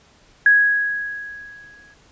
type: tone with exponential decay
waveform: sine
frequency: 1661.2 Hz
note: G#6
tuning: in tune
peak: -8 dBFS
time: 0.46-1.94 s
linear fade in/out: 2 ms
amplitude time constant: 320 ms
effects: pink hiss -53 dBFS RMS until 2.11 s + resampled to 16000 Hz